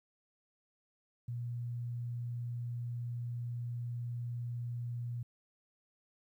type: tone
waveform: sine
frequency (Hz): 119.9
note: A#2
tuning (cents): +49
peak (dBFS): -36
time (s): 1.28-5.23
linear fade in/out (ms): 5
effects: 12-bit